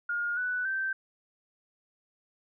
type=tone with pitch steps; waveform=sine; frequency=1422 / 1487.5 / 1556.1 Hz; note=F6 / F#6 / G6; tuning=+31 / +9 / -13 cents; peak=-28 dBFS; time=0.09-0.93 s; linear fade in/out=5 ms; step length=280 ms; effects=none